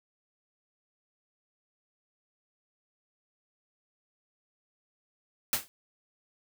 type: noise with exponential decay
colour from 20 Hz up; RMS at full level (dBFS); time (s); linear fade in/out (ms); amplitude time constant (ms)
white; -23; 5.53-5.68; 0; 32
effects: none